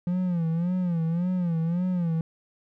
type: tone with vibrato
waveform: triangle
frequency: 172.8 Hz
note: F3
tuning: 18 cents flat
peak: -21 dBFS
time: 0.07-2.21 s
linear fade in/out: 2 ms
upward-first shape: sine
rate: 1.8 Hz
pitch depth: 110 cents each way
effects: none